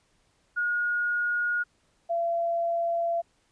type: tone pair in turn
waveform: sine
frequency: 1439 / 679.1 Hz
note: F#6 / F5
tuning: -49 / -49 cents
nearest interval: octave + minor second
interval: 1300 cents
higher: first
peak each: -24 dBFS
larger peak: neither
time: 0.56-1.64 / 2.09-3.22 s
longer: second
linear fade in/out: 20 ms
effects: pink hiss -68 dBFS RMS until 3.51 s + resampled to 22050 Hz